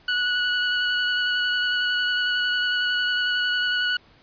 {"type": "tone with vibrato", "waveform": "25% pulse", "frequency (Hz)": 1470, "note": "F#6", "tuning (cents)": -12, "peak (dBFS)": -17, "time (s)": [0.08, 3.97], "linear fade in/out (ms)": 5, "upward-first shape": "square", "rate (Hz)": 11, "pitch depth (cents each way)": 11, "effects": ["pink hiss -55 dBFS RMS until 4.22 s", "resampled to 11025 Hz"]}